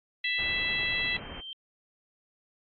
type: harmonic tone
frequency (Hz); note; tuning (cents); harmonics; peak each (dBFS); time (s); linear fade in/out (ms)
662; E5; +7; 3 / 4 / 5 / 6; -30 / -32 / -34 / -36; 0.24-1.17; 5
type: low-pass noise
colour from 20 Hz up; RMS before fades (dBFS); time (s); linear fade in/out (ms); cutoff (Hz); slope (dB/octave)
pink; -42; 0.38-1.41; 10; 3000; 96
type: tone with exponential growth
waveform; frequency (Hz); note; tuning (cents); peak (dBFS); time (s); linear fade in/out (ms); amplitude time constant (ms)
sine; 3136; G7; 0; -36; 0.65-1.53; 1; 190
effects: AAC 32 kbps